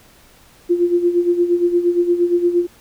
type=tone with tremolo; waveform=sine; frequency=349.2 Hz; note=F4; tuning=in tune; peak=-10 dBFS; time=0.69-2.67 s; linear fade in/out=20 ms; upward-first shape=sine; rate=8.6 Hz; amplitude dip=70%; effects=pink hiss -49 dBFS RMS until 2.8 s